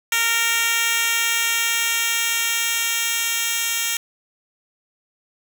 10% pulse tone with high-pass filter sweep, 462.1 Hz, A#4, 15 cents flat, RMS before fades -21 dBFS, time 0.12-3.97 s, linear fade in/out 2 ms, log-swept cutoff 2000 to 3500 Hz, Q 0.77, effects none

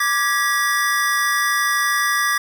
square chord, G# diminished, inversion second, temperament equal with one note detuned, 1174.7 / 1661.2 / 1940.5 Hz, D6 / G#6 / B6, 0 / 0 / -31 cents, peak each -22 dBFS, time 0-2.38 s, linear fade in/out 5 ms, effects none

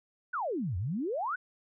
sine exponential two-way sweep, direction down then up, 1568 to 82.7 to 1568 Hz, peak -30 dBFS, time 0.33-1.36 s, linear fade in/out 10 ms, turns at 0.77 s, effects none

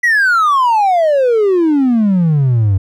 triangle exponential sweep, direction down, 1975.5 to 92.5 Hz, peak -6 dBFS, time 0.03-2.78 s, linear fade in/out 10 ms, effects tanh soft clip ceiling -3 dBFS

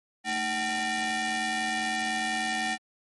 sawtooth ring-modulated tone, 534 Hz, C5, 35 cents sharp, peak -20 dBFS, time 0.24-2.78 s, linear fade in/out 50 ms, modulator 1290 Hz, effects MP3 48 kbps

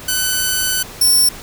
5% pulse tone pair in turn, 1505 / 5437 Hz, F#6 / F8, +29 / -47 cents, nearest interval octave + minor seventh, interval 2224 cents, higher second, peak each -4 dBFS, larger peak neither, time 0.08-0.83 / 1.01-1.29 s, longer first, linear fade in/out 5 ms, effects pink hiss -34 dBFS RMS until 1.42 s

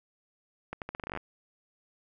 accelerating click train, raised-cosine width 0.5 ms, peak -21 dBFS, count 13, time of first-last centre 0.73-1.174 s, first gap 88 ms, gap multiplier 0.82, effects none

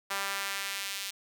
sawtooth tone with high-pass filter sweep, 197.2 Hz, G3, 11 cents sharp, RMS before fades -35 dBFS, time 0.1-1.11 s, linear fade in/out 10 ms, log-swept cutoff 1100 to 3200 Hz, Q 1, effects none

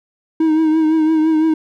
triangle tone with vibrato, 315.7 Hz, D#4, 25 cents sharp, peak -9 dBFS, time 0.4-1.54 s, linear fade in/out 5 ms, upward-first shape triangle, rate 5.9 Hz, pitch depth 46 cents each way, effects none

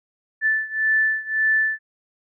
sine beating tone pair, 1755 / 1756.8 Hz, A6 / A6, -5 / -3 cents, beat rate 1.8 Hz, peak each -20 / -22 dBFS, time 0.41-1.79 s, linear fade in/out 50 ms, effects none

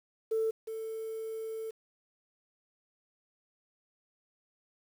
sine tone pair in turn, 444.1 / 444.1 Hz, A4 / A4, +16 / +16 cents, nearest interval unison, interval 0 cents, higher neither, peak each -26 / -35 dBFS, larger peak first, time 0.31-0.51 / 0.67-1.71 s, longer second, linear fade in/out 10 ms, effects tanh soft clip ceiling -23 dBFS + 9-bit

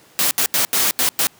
white noise bursts at uneven times, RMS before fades -17 dBFS, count 6, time 0.19-0.31 / 0.38-0.46 / 0.54-0.65 / 0.73-0.91 / 0.99-1.09 / 1.19-1.27 s, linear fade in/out 0 ms, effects pink hiss -50 dBFS RMS until 1.39 s + high-pass 150 Hz 12 dB/octave

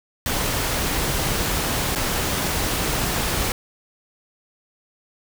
pink noise with dropouts, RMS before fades -23 dBFS, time 0.26-3.52 s, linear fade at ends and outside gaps 1 ms, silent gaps 1.951-1.958 s, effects none

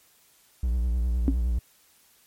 triangle tone with vibrato, 60 Hz, B1, 49 cents flat, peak -20 dBFS, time 0.63-1.59 s, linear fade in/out 5 ms, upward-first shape triangle, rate 9.7 Hz, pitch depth 120 cents each way
sine tone with exponential decay, 271.6 Hz, C#4, 35 cents flat, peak -15 dBFS, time 1.28-1.36 s, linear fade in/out 0 ms, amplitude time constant 16 ms
effects white hiss -60 dBFS RMS until 2.26 s + MP3 64 kbps

